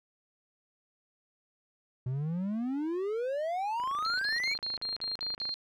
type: exponential sweep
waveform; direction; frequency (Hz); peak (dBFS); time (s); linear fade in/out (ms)
triangle; up; 122.7 to 2312; -28; 2.06-4.54; 5
type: click train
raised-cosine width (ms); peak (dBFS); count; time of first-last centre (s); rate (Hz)
0.5; -31; 46; 3.8-5.492; 26.6
type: tone bursts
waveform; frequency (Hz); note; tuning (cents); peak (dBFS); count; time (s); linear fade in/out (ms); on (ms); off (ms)
sine; 4200; C8; +6; -32; 8; 4.05-5.541; 0; 140; 53
effects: none